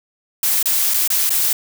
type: noise with dropouts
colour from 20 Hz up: blue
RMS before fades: -17 dBFS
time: 0.43-1.53 s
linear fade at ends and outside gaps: 2 ms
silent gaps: 0.628-0.657 / 0.938-0.942 / 1.077-1.102 / 1.294-1.304 s
effects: none